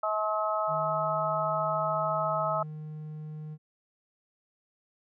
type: harmonic tone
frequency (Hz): 213.9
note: A3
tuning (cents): -49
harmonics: 3 / 4 / 5 / 6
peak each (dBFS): -30 / -34 / -36 / -30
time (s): 0.03-2.63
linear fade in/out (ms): 5
type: tone with pitch glide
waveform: triangle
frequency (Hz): 155.56 to 153.6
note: D#3 to D#3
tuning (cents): 0 to -22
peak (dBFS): -35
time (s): 0.67-3.58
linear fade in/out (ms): 50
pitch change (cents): -22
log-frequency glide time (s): 2.22-2.65
effects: none